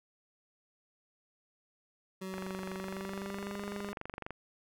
25% pulse tone with pitch glide, 188.9 to 202.5 Hz, F#3 to G#3, +36 to -43 cents, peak -35 dBFS, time 2.21-3.93 s, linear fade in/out 10 ms, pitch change +121 cents, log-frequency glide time 2.74-3.62 s
click train, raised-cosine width 0.5 ms, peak -25 dBFS, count 48, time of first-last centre 2.34-4.307 s, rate 23.9 Hz
effects none

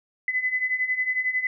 sine beating tone pair, 2007 / 2018 Hz, B6 / B6, +27 / +37 cents, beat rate 11 Hz, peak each -28 / -24 dBFS, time 0.28-1.47 s, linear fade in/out 2 ms, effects none

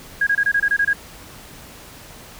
sine tone bursts, 1640 Hz, G#6, 22 cents flat, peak -14 dBFS, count 9, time 0.21-0.932 s, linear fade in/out 5 ms, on 58 ms, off 25 ms, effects pink hiss -41 dBFS RMS until 2.39 s

